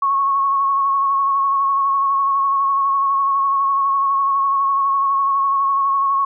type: tone with vibrato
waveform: sine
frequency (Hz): 1100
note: C#6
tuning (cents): -14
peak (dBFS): -14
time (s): 0.02-6.25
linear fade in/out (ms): 5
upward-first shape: sine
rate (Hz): 12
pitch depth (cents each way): 27
effects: none